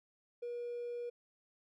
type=tone with hard clipping; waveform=triangle; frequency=480 Hz; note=B4; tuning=49 cents flat; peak=-39 dBFS; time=0.42-1.1 s; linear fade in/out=10 ms; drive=4 dB; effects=none